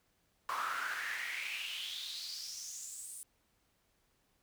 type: noise with high-pass filter sweep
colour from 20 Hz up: brown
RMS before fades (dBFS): -41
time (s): 0.49-3.23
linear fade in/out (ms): 0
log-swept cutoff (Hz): 1100 to 9500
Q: 5.6
effects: pink hiss -75 dBFS RMS until 4.42 s